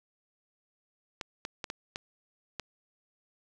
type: clicks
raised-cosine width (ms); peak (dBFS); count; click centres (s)
0.2; -18; 6; 1.212 / 1.451 / 1.642 / 1.701 / 1.959 / 2.597
effects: none